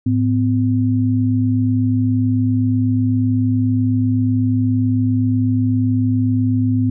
sine tone pair together, 107.13 / 254.8 Hz, A2 / C4, -46 / -46 cents, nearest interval octave + minor third, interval 1500 cents, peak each -16 dBFS, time 0.06-6.9 s, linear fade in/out 5 ms, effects none

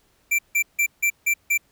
square tone bursts, 2349 Hz, D7, in tune, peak -18 dBFS, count 6, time 0.31-1.578 s, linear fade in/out 10 ms, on 78 ms, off 160 ms, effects pink hiss -63 dBFS RMS until 1.71 s

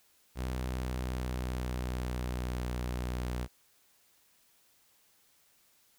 sawtooth tone with pitch glide, 63.2 to 61.47 Hz, B1 to B1, +41 to -7 cents, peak -29 dBFS, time 0.35-3.48 s, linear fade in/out 50 ms, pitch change -48 cents, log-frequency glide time 0.57-2.72 s, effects white hiss -67 dBFS RMS until 5.98 s

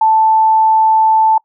sine tone, 880 Hz, A5, in tune, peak -7 dBFS, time 0.01-1.38 s, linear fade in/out 5 ms, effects noise-tail reverb RT60 0.1 s tail -24 dB re dry

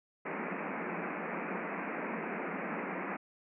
pink band-pass noise, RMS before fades -38 dBFS, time 0.25-3.17 s, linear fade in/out 10 ms, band 170 to 2500 Hz, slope 96 dB/octave, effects none

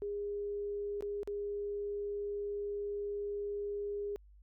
sine tone with dropouts, 408.5 Hz, G#4, 29 cents flat, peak -35 dBFS, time 0.02-4.16 s, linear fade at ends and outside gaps 0 ms, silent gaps 1.008-1.024 / 1.232-1.275 s, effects added 50 Hz sine -56 dBFS peak until 4.42 s

